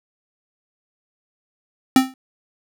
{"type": "tone with exponential decay", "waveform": "square", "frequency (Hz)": 261.6, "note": "C4", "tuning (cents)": 0, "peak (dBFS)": -7, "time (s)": [1.96, 2.14], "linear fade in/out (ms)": 2, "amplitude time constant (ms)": 38, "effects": []}